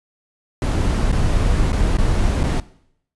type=noise with dropouts; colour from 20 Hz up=brown; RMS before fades=-17 dBFS; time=0.62-2.6 s; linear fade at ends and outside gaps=1 ms; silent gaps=1.117-1.126 / 1.72-1.729 / 1.97-1.985 / 2.432-2.438 s; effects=noise-tail reverb RT60 0.7 s tail -19 dB re dry + resampled to 24000 Hz